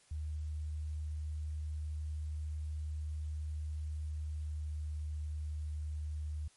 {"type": "tone with pitch glide", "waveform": "sine", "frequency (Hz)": [76.4, 75.96], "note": ["D#2", "D#2"], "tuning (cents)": [-31, -41], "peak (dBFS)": -36, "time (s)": [0.11, 6.48], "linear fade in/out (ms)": 5, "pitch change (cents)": -10, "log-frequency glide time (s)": [4.25, 4.79], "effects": ["white hiss -66 dBFS RMS until 6.56 s", "MP3 48 kbps"]}